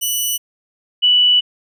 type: tone pair in turn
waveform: 10% pulse / sine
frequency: 2960 / 2960 Hz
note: F#7 / F#7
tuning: 0 / 0 cents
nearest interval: unison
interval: 0 cents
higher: neither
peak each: -9 dBFS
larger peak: neither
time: 0.01-0.38 / 1.02-1.41 s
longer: second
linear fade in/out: 20 ms
effects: none